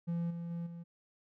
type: tone with level steps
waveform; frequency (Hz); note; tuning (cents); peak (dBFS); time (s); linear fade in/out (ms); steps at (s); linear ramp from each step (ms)
triangle; 170; F3; -46; -30 / -36 / -34 / -41; 0.07-0.84; 20; 0.3 / 0.5 / 0.66; 10
effects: none

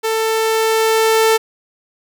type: tone with level ramp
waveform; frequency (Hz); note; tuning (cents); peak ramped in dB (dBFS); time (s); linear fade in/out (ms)
sawtooth; 444.2; A4; +16; -12 to -6; 0.03-1.38; 20
effects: none

